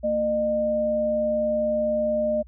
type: tone pair together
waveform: sine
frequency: 227.7 / 608 Hz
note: A#3 / D#5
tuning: -40 / -40 cents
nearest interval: octave + perfect fourth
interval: 1700 cents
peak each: -29 / -21 dBFS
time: 0.03-2.43 s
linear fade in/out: 20 ms
effects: added 60 Hz sine -44 dBFS peak until 2.47 s